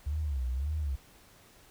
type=tone with vibrato; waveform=sine; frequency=69.3 Hz; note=C#2; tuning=in tune; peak=-29 dBFS; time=0.06-0.96 s; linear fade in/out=10 ms; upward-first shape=sine; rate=1.8 Hz; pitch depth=200 cents each way; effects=pink hiss -58 dBFS RMS until 1.7 s